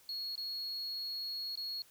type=tone with dropouts; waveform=triangle; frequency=4324 Hz; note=C#8; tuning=44 cents flat; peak=-36 dBFS; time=0.09-1.82 s; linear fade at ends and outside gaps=1 ms; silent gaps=0.355-0.378 / 1.555-1.574 s; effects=white hiss -63 dBFS RMS until 1.9 s